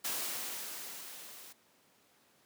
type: noise with level ramp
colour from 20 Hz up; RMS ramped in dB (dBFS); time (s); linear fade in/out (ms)
white; -35 to -52; 0.04-1.53; 10
effects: pink hiss -67 dBFS RMS until 2.45 s + high-pass 200 Hz 12 dB/octave